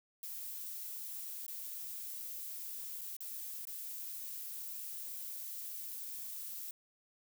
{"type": "noise with dropouts", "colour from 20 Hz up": "violet", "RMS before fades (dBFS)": -44, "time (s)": [0.23, 6.71], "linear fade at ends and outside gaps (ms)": 1, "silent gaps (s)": [[1.465, 1.48], [3.011, 3.015], [3.166, 3.205], [3.652, 3.671]], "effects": []}